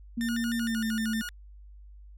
sine tone with pitch glide, 233.1 to 221.5 Hz, A#3 to A3, 0 to +12 cents, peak -27 dBFS, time 0.17-1.22 s, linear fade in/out 10 ms, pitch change -88 cents, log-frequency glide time 0.58-0.84 s
sawtooth tone with vibrato, 1612 Hz, G6, 48 cents sharp, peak -31 dBFS, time 0.21-1.29 s, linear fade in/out 0 ms, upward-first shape square, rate 6.5 Hz, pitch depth 190 cents each way
effects added 50 Hz sine -46 dBFS peak until 2.17 s

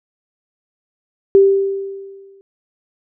sine tone with exponential decay, 392 Hz, G4, in tune, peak -4 dBFS, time 1.35-2.41 s, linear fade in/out 0 ms, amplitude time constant 230 ms, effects none

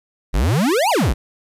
square exponential two-way sweep, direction up then down, 39.77 to 1000 to 39.77 Hz, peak -15 dBFS, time 0.33-1.14 s, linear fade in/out 20 ms, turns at 0.9 s, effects resampled to 32000 Hz + 9-bit

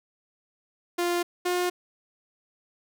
sawtooth tone pair in turn, 349.2 / 357.4 Hz, F4 / F4, 0 / +40 cents, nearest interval unison, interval 40 cents, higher second, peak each -20 dBFS, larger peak neither, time 0.98-1.23 / 1.45-1.7 s, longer neither, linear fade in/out 10 ms, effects none

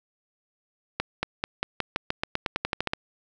accelerating click train, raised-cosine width 0.3 ms, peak -9 dBFS, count 16, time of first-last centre 1-2.935 s, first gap 230 ms, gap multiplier 0.91, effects none

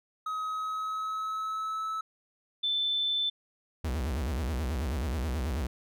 triangle tone with pitch glide, 1269 to 1303.9 Hz, D#6 to E6, +34 to -19 cents, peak -29 dBFS, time 0.26-2.01 s, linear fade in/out 5 ms, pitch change +47 cents, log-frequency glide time 0.43-1.86 s
sine tone, 3528 Hz, A7, 4 cents sharp, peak -26 dBFS, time 2.63-3.3 s, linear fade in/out 10 ms
45% pulse tone with vibrato, 70.2 Hz, C#2, 22 cents sharp, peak -29 dBFS, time 3.84-5.67 s, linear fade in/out 5 ms, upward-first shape sine, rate 9.3 Hz, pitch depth 280 cents each way
effects none

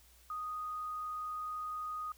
sine tone, 1242 Hz, D#6, 3 cents flat, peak -37 dBFS, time 0.3-2.12 s, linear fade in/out 2 ms, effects added 60 Hz sine -63 dBFS peak until 2.17 s + white hiss -64 dBFS RMS until 2.17 s

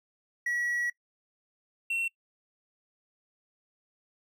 triangle tone pair in turn, 1927 / 2717 Hz, B6 / F7, -43 / -48 cents, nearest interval tritone, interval 595 cents, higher second, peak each -26 dBFS, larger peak neither, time 0.46-0.9 / 1.9-2.08 s, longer first, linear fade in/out 5 ms, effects noise-tail reverb RT60 0.1 s tail -22 dB re dry

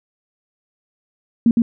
sine tone with echo, 232.5 Hz, A#3, 4 cents flat, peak -9 dBFS, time 1.46-1.51 s, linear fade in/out 2 ms, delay 110 ms, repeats 1, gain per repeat -2 dB, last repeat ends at 1.62 s, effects none

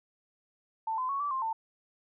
sine tone with pitch steps, 889 / 1022 / 1109 / 1158 / 1055 / 895 Hz, A5 / C6 / C#6 / D6 / C6 / A5, +18 / -41 / 0 / -25 / +14 / +29 cents, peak -29 dBFS, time 0.87-1.53 s, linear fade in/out 5 ms, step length 110 ms, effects none

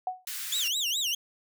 sine tone with exponential decay, 740 Hz, F#5, in tune, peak -24 dBFS, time 0.07-0.25 s, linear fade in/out 2 ms, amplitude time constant 37 ms
white high-pass noise, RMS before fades -36 dBFS, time 0.27-0.68 s, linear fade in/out 2 ms, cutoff 1400 Hz, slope 24 dB/octave
30% pulse tone with vibrato, 3274 Hz, G#7, 25 cents flat, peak -24 dBFS, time 0.52-1.15 s, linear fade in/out 5 ms, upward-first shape sine, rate 4.8 Hz, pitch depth 300 cents each way
effects none

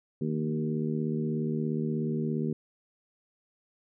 harmonic tone with a mistuned harmonic, 76.9 Hz, D#2, 20 cents flat, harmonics 2 / 3 / 4 / 5 / 6, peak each -31 / -31 / -39 / -35 / -42 dBFS, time 0.21-2.53 s, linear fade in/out 5 ms, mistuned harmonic 2, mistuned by +15 cents, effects none

